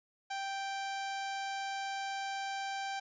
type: tone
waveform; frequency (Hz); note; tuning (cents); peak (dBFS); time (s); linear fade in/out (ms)
sawtooth; 784; G5; 0; -32; 0.3-3; 10
effects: resampled to 16000 Hz